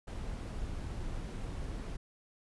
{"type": "noise", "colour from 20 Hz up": "brown", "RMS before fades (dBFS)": -39, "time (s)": [0.07, 1.97], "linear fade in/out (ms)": 10, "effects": ["resampled to 24000 Hz"]}